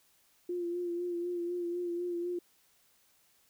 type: tone with vibrato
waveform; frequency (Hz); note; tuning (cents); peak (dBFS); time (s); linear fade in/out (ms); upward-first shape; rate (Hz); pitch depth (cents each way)
sine; 349.2; F4; 0; -32; 0.49-2.39; 5; sine; 4; 31
effects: white hiss -68 dBFS RMS until 3.49 s